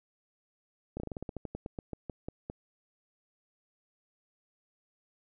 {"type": "slowing click train", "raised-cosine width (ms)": 2, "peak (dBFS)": -24, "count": 17, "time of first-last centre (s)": [0.97, 2.499], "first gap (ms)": 30, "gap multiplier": 1.14, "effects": []}